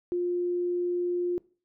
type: tone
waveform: sine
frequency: 353.2 Hz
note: F4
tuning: 20 cents sharp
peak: -25 dBFS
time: 0.12-1.38 s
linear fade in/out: 0 ms
effects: noise-tail reverb RT60 0.4 s tail -22 dB re dry

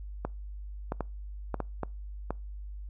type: clicks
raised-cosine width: 1 ms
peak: -17 dBFS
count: 7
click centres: 0.25 / 0.921 / 1.007 / 1.543 / 1.603 / 1.833 / 2.306 s
effects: noise-tail reverb RT60 0.3 s tail -26 dB re dry + added 50 Hz sine -38 dBFS peak until 2.89 s

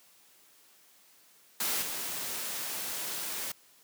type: noise with level steps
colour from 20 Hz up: white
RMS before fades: -31 / -36 dBFS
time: 1.6-3.52 s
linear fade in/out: 5 ms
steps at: 1.81 s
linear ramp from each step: 20 ms
effects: white hiss -61 dBFS RMS until 3.83 s + high-pass 150 Hz 12 dB/octave

